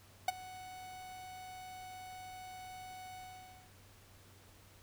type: tone with ADSR envelope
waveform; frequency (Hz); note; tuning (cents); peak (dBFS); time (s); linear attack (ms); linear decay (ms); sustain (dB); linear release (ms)
45% pulse; 742; F#5; +5; -26; 0.28-3.73; 4; 21; -21; 560
effects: added 96 Hz sine -62 dBFS peak until 4.82 s + pink hiss -62 dBFS RMS until 4.82 s